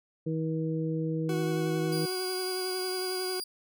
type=harmonic tone; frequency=160 Hz; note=D#3; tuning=49 cents sharp; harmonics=1 / 2 / 3; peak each=-30 / -33 / -35 dBFS; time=0.26-2.06 s; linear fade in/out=10 ms
type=tone with vibrato; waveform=40% pulse; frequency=370 Hz; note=F#4; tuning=in tune; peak=-31 dBFS; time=1.29-3.4 s; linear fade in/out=2 ms; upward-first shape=sine; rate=11 Hz; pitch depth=17 cents each way
type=tone; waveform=sawtooth; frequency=4815 Hz; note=D8; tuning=42 cents sharp; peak=-32 dBFS; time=1.92-3.44 s; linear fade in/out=5 ms
effects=none